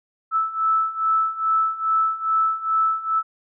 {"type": "beating tone pair", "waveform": "sine", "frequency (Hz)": [1311, 1313.4], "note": ["E6", "E6"], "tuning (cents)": [-10, -7], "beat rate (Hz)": 2.4, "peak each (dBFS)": [-23, -20], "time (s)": [0.31, 3.23], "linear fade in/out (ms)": 50, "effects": []}